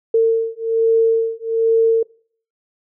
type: beating tone pair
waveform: sine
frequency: 452.2 / 453.4 Hz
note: A4 / A#4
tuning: +47 / -48 cents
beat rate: 1.2 Hz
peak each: -16 / -16 dBFS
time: 0.14-2.03 s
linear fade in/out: 5 ms
effects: noise-tail reverb RT60 0.5 s tail -24 dB re dry